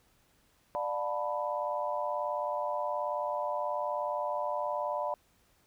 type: chord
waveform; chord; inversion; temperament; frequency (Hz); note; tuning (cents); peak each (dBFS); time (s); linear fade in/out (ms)
sine; B half-diminished seventh; first; just; 592.7 / 711.2 / 889 / 987.8; D5 / F5 / A5 / B5; +16 / +31 / +18 / 0; -34 / -38 / -38 / -35; 0.75-5.14; 0
effects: pink hiss -68 dBFS RMS until 5.66 s